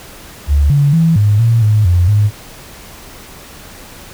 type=tone with pitch steps; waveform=sine; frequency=72 / 142.8 / 164.1 / 104.1 / 115.5 / 106.6 / 88.2 / 104.2 Hz; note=D2 / D3 / E3 / G#2 / A#2 / G#2 / F2 / G#2; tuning=-34 / -48 / -8 / +5 / -16 / +46 / +18 / +6 cents; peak=-7 dBFS; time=0.47-2.31 s; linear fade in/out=50 ms; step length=230 ms; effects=pink hiss -35 dBFS RMS until 4.13 s